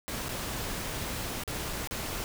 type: noise with dropouts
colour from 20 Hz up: pink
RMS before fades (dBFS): -35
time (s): 0.08-2.24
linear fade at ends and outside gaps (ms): 0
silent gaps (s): 0.285-0.291 / 1.436-1.477 / 1.729-1.732 / 1.874-1.91
effects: none